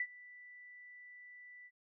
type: tone with ADSR envelope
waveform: sine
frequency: 1975.5 Hz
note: B6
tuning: in tune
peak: -31 dBFS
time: 0-1.71 s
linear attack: 3 ms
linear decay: 59 ms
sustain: -21 dB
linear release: 51 ms
effects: none